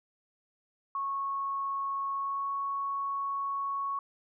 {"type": "tone with pitch glide", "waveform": "sine", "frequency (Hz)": [1101, 1108.7], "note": ["C#6", "C#6"], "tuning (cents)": [-12, 0], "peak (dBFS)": -30, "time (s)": [0.95, 3.99], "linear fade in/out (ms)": 2, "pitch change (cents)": 12, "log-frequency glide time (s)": [2.13, 2.5], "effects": []}